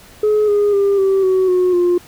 sine tone with pitch steps, 424.2 / 411.4 / 399 / 387 / 375.3 / 364 / 353 Hz, G#4 / G#4 / G4 / G4 / F#4 / F#4 / F4, +37 / -16 / +31 / -22 / +25 / -28 / +19 cents, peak -9 dBFS, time 0.23-1.98 s, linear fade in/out 5 ms, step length 250 ms, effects tanh soft clip ceiling -9 dBFS + pink hiss -43 dBFS RMS until 2.07 s

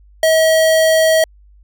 square tone, 640 Hz, D#5, 49 cents sharp, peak -10 dBFS, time 0.23-1.24 s, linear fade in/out 2 ms, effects added 50 Hz sine -43 dBFS peak until 1.63 s

